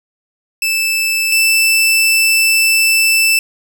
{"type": "tone pair in turn", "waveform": "sawtooth", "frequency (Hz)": [2637, 2648], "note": ["E7", "E7"], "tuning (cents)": [0, 7], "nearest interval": "unison", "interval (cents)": 7, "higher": "second", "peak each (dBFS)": [-10, -6], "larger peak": "second", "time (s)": [[0.62, 1.32], [1.32, 3.39]], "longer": "second", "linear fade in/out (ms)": 2, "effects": []}